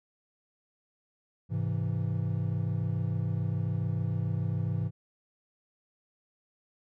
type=chord; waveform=triangle; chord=Ab augmented; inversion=none; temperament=equal; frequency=103.83 / 130.81 / 164.81 Hz; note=Ab2 / C3 / E3; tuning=0 / 0 / 0 cents; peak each=-29 / -31 / -31 dBFS; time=1.49-4.91 s; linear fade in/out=50 ms; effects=none